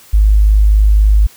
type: tone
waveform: sine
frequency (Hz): 51.91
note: G#1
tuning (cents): 0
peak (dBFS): -5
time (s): 0.13-1.27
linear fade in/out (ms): 10
effects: white hiss -42 dBFS RMS until 1.36 s